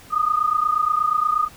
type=tone pair together; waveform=sine; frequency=1216.1 / 1244.5 Hz; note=D#6 / D#6; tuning=-40 / 0 cents; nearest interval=unison; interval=40 cents; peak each=-20 dBFS; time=0.1-1.49 s; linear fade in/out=50 ms; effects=pink hiss -46 dBFS RMS until 1.56 s